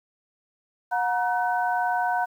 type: tone cluster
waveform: sine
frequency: 726 / 948 / 1512 Hz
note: F#5 / A#5 / F#6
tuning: -33 / +29 / +37 cents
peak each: -24 / -27 / -29 dBFS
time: 0.91-2.26 s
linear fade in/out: 20 ms
effects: 9-bit